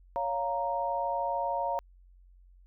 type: chord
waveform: sine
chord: Bb minor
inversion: first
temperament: just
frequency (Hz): 559.4 / 699.2 / 932.3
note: Db5 / F5 / Bb5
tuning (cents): +16 / +2 / 0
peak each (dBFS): -34 / -33 / -31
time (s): 0.16-1.79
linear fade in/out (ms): 0
effects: added 45 Hz sine -54 dBFS peak until 2.66 s